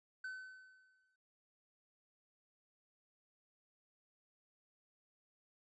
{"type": "tone with exponential decay", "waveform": "triangle", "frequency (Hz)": 1519, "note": "F#6", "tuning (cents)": 45, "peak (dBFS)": -39, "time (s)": [0.24, 1.16], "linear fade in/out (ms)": 5, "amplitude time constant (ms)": 200, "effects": ["resampled to 22050 Hz"]}